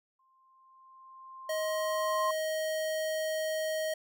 sine tone with exponential growth, 1053 Hz, C6, 11 cents sharp, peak -27 dBFS, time 0.19-2.31 s, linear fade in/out 5 ms, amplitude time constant 460 ms
square tone, 629 Hz, D#5, 19 cents sharp, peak -31 dBFS, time 1.49-3.94 s, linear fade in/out 5 ms
effects none

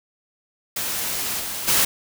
white noise with level steps, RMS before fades -26 / -29 / -18 dBFS, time 0.76-1.85 s, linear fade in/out 5 ms, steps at 1.39 / 1.67 s, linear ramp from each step 20 ms, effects none

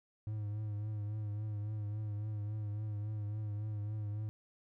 triangle tone with vibrato, 105.5 Hz, G#2, 28 cents sharp, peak -34 dBFS, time 0.27-4.29 s, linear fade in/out 0 ms, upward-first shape triangle, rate 3.6 Hz, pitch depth 51 cents each way, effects none

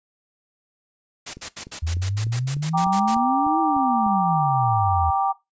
white noise bursts, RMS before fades -31 dBFS, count 13, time 1.26-3.151 s, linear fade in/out 10 ms, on 79 ms, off 72 ms
click train, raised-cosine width 3 ms, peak -26 dBFS, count 10, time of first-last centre 1.37-4.065 s, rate 3.34 Hz
sine exponential two-way sweep, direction up then down, 78 to 329.6 to 78 Hz, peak -22 dBFS, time 1.82-5.11 s, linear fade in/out 10 ms, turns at 3.6 s
sine chord, G minor, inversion none, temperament just, 784 / 940.8 / 1176 Hz, G5 / Bb5 / D6, 0 / +16 / +2 cents, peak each -20 / -26 / -25 dBFS, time 2.73-5.33 s, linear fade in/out 20 ms
effects noise-tail reverb RT60 0.2 s tail -18 dB re dry + resampled to 16000 Hz

